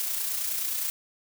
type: noise with amplitude modulation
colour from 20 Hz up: blue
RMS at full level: -28 dBFS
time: 0-0.9 s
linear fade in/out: 0 ms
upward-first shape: sine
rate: 29.5 Hz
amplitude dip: 40%
effects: none